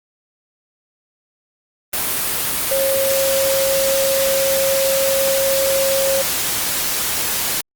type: tone in noise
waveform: sine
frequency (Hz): 542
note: C#5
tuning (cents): -39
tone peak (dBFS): -16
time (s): 2.71-6.22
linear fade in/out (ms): 5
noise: white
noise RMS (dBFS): -20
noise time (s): 1.93-7.61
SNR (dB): +1
effects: Opus 32 kbps